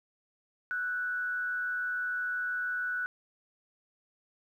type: tone with frequency modulation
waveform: sine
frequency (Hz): 1480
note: F#6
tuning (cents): 0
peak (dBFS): -30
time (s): 0.71-3.06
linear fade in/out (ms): 0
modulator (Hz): 127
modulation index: 0.4
effects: 11-bit